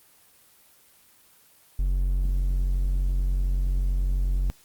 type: tone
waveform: triangle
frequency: 45.69 Hz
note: F#1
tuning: 21 cents flat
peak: -19 dBFS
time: 1.79-4.5 s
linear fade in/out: 0 ms
effects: white hiss -57 dBFS RMS until 4.64 s + Opus 24 kbps